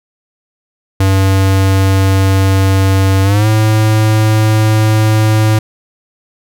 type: tone with pitch glide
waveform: square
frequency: 96.3 to 108.72 Hz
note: G2 to A2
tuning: -30 to -20 cents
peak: -8 dBFS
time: 1-5.59 s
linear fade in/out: 5 ms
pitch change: +210 cents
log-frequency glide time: 3.23-3.47 s
effects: none